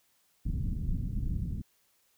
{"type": "low-pass noise", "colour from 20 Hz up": "pink", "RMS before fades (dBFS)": -32, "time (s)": [0.45, 1.62], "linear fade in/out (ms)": 10, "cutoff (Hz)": 200, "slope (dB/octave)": 24, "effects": ["white hiss -70 dBFS RMS until 2.17 s"]}